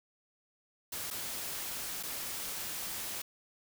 white noise with dropouts, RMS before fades -39 dBFS, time 0.92-3.22 s, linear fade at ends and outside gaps 5 ms, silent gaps 1.104-1.109 / 2.029-2.033 s, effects none

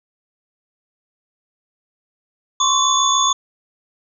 sine tone cluster, 1054 / 1121 / 3488 / 6640 Hz, C6 / C#6 / A7 / G#8, +12 / +19 / -16 / -1 cents, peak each -19 dBFS, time 2.6-3.33 s, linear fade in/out 5 ms, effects none

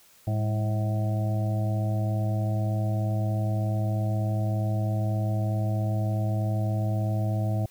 harmonic tone with a mistuned harmonic, 107.8 Hz, A2, 35 cents flat, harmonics 1 / 2 / 3 / 5 / 6 / 7, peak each -24 / -34 / -38 / -42 / -36 / -40 dBFS, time 0.27-7.66 s, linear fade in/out 5 ms, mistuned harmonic 2, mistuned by -91 cents, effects white hiss -57 dBFS RMS until 7.7 s

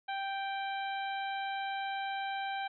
harmonic tone, 784 Hz, G5, in tune, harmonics 1 / 2 / 3 / 4 / 5, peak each -35 / -41 / -45 / -47 / -49 dBFS, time 0.08-2.68 s, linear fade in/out 10 ms, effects none

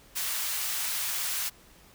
white high-pass noise, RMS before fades -31 dBFS, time 0.15-1.5 s, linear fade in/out 20 ms, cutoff 990 Hz, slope 12 dB/octave, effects pink hiss -56 dBFS RMS until 1.94 s

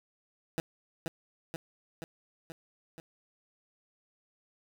15% pulse tone with echo, 164.1 Hz, E3, 8 cents flat, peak -24 dBFS, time 0.58-0.6 s, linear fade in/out 0 ms, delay 480 ms, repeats 5, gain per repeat -3 dB, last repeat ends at 3 s, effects none

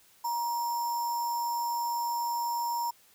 sine tone with sample-and-hold, 946 Hz, A#5, 25 cents sharp, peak -28 dBFS, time 0.24-2.91 s, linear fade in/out 10 ms, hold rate 6300 Hz, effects white hiss -61 dBFS RMS until 3.14 s

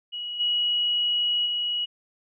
sine tone with level steps, 2913 Hz, F#7, 28 cents flat, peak -30 / -21 / -24 dBFS, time 0.12-1.86 s, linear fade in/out 20 ms, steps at 0.39 / 1.45 s, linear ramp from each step 20 ms, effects none

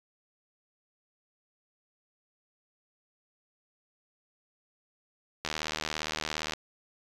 click train, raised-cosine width 0.2 ms, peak -14 dBFS, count 85, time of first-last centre 5.45-6.535 s, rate 77.4 Hz, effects resampled to 24000 Hz

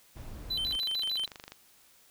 brown noise, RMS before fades -43 dBFS, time 0.15-0.77 s, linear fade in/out 20 ms
triangle tone with vibrato, 3520 Hz, A7, in tune, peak -28 dBFS, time 0.5-1.26 s, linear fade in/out 10 ms, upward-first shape square, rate 6.7 Hz, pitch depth 220 cents each way
click train, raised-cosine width 0.2 ms, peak -26 dBFS, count 22, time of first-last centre 0.67-1.52 s, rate 24.7 Hz
effects white hiss -61 dBFS RMS until 2.1 s

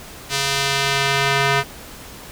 square tone with band-pass filter sweep, 138.59 Hz, C#3, in tune, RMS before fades -19 dBFS, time 0.29-1.64 s, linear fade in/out 50 ms, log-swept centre 5000 to 1800 Hz, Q 0.77, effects pink hiss -38 dBFS RMS until 2.31 s

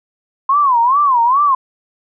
sine tone with vibrato, 1044 Hz, C6, 4 cents flat, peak -9 dBFS, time 0.49-1.55 s, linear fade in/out 5 ms, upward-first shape sine, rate 2.4 Hz, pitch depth 210 cents each way, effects none

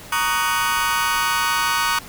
sawtooth chord, D# minor seventh, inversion second, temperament just, 933.4 / 1120.1 / 1244.5 / 1493.4 Hz, A#5 / C#6 / D#6 / F#6, +2 / +18 / 0 / +16 cents, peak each -20 dBFS, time 0.12-1.99 s, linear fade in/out 5 ms, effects pink hiss -39 dBFS RMS until 2.08 s

